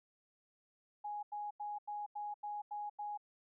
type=tone bursts; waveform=sine; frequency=830.6 Hz; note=G#5; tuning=in tune; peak=-39 dBFS; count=8; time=1.04-3.176 s; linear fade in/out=10 ms; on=190 ms; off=88 ms; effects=none